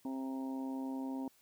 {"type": "harmonic tone", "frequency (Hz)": 132.9, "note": "C3", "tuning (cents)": 27, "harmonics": [2, 3, 4, 5, 6, 7], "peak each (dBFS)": [-37, -53, -52, -53, -53, -50], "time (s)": [0.05, 1.28], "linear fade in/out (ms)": 2, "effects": ["white hiss -68 dBFS RMS until 1.41 s"]}